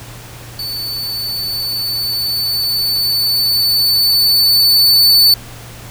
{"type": "tone with level ramp", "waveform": "45% pulse", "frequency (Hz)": 4494, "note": "C#8", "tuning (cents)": 23, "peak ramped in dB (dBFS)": [-20, -5], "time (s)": [0.59, 5.34], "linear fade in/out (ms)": 2, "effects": ["added 117 Hz sine -35 dBFS peak until 5.9 s", "pink hiss -35 dBFS RMS until 5.9 s"]}